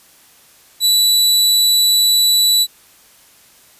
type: tone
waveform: sawtooth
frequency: 3951 Hz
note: B7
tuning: in tune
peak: -7 dBFS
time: 0.8-2.67 s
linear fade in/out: 50 ms
effects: white hiss -48 dBFS RMS until 3.79 s + resampled to 32000 Hz